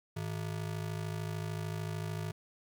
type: ring-modulated tone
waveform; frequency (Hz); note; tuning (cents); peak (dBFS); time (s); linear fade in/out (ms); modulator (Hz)
square; 132.1; C3; +17; -33; 0.16-2.32; 10; 26.7
effects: 11-bit